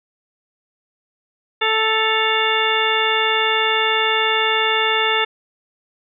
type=harmonic tone with a mistuned harmonic; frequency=440 Hz; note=A4; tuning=in tune; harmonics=1 / 2 / 3 / 4 / 5 / 6 / 8; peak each=-23 / -23 / -23 / -23 / -23 / -23 / -23 dBFS; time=1.61-5.25 s; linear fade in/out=10 ms; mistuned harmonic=6; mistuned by=+100 cents; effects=none